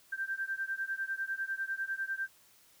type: beating tone pair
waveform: sine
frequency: 1568 / 1578 Hz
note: G6 / G6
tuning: 0 / +11 cents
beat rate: 10 Hz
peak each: -36 / -37 dBFS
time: 0.12-2.28 s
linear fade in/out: 10 ms
effects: white hiss -63 dBFS RMS until 2.8 s